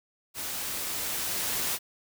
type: noise with level ramp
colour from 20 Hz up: white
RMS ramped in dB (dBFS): -35 to -29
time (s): 0.34-1.79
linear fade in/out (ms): 50
effects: none